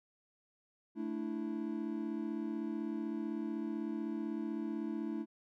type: chord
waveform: triangle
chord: A suspended fourth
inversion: none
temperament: equal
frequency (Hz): 220 / 293.7 / 329.6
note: A3 / D4 / E4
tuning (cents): 0 / 0 / 0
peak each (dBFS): -38 / -39 / -38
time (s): 0.95-5.26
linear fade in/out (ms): 50
effects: none